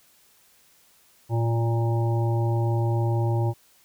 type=harmonic tone with a mistuned harmonic; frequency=116 Hz; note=A#2; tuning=8 cents flat; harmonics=1 / 3 / 5 / 7 / 8; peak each=-21 / -30 / -35 / -34 / -38 dBFS; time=1.29-3.54 s; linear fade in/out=50 ms; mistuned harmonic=1; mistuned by=-19 cents; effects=white hiss -59 dBFS RMS until 3.84 s